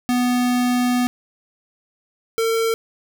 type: tone pair in turn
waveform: square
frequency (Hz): 246.9 / 452.8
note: B3 / A4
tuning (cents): 0 / +50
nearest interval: minor seventh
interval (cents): 1050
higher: second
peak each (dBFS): -17 / -18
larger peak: first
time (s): 0.09-1.07 / 2.38-2.74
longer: first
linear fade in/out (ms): 0
effects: none